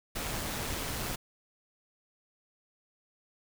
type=noise with amplitude modulation; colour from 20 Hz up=pink; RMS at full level=-34 dBFS; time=0.15-1.16 s; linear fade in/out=10 ms; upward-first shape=sine; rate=155 Hz; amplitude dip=30%; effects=none